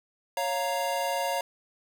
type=chord; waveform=square; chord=Bb minor; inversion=first; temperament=equal; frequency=554.4 / 698.5 / 932.3 Hz; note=Db5 / F5 / Bb5; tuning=0 / 0 / 0 cents; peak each=-32 dBFS; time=0.37-1.41 s; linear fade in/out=2 ms; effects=none